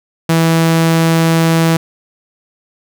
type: tone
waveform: sawtooth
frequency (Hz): 164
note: E3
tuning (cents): -9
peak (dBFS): -5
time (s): 0.29-1.77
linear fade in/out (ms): 5
effects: none